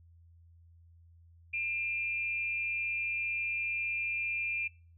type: tone pair together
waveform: sine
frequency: 2395 / 2637 Hz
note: D7 / E7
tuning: +33 / 0 cents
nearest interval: major second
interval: 167 cents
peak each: -32 / -39 dBFS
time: 1.53-4.68 s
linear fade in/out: 10 ms
effects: noise-tail reverb RT60 0.4 s tail -22 dB re dry + added 84 Hz sine -56 dBFS peak until 4.97 s